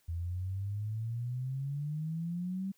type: exponential sweep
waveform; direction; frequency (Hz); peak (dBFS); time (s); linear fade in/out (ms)
sine; up; 82.41 to 196; -33; 0.08-2.72; 10
effects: white hiss -71 dBFS RMS until 2.77 s